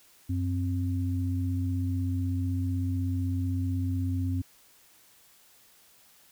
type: tone pair together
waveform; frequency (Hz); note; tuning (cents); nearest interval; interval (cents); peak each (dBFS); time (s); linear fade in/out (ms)
sine; 93.1 / 263.3; F#2 / C4; +11 / +11; octave + tritone; 1800; -27 / -32; 0.29-4.42; 10
effects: white hiss -59 dBFS RMS until 6.31 s